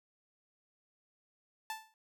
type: tone with exponential decay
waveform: sawtooth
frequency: 880 Hz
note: A5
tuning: in tune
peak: -31 dBFS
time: 1.7-1.94 s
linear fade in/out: 1 ms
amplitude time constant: 52 ms
effects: none